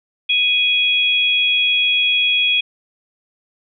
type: tone pair together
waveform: sine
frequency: 2489 / 3322 Hz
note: D#7 / G#7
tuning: 0 / 0 cents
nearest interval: perfect fourth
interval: 500 cents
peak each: -16 dBFS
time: 0.29-2.61 s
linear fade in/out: 10 ms
effects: none